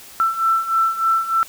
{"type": "beating tone pair", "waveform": "sine", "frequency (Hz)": [1333, 1336.3], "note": ["E6", "E6"], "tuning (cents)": [19, 23], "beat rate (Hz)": 3.3, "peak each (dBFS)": [-21, -17], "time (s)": [0.2, 1.43], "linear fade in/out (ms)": 0, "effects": ["white hiss -41 dBFS RMS until 1.48 s"]}